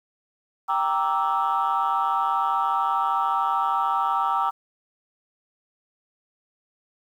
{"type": "chord", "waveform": "sine", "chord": "E half-diminished seventh", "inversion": "first", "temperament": "equal with one note detuned", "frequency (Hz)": [784, 932.3, 1165.2, 1318.5], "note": ["G5", "Bb5", "D6", "E6"], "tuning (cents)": [0, 0, -14, 0], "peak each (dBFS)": -25, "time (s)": [0.68, 4.51], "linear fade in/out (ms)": 20, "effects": ["tanh soft clip ceiling -14 dBFS", "9-bit"]}